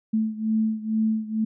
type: beating tone pair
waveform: sine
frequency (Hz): 218.6 / 220.8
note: A3 / A3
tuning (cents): -11 / +6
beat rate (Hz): 2.2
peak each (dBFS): -23 / -26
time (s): 0.13-1.45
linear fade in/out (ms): 10
effects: none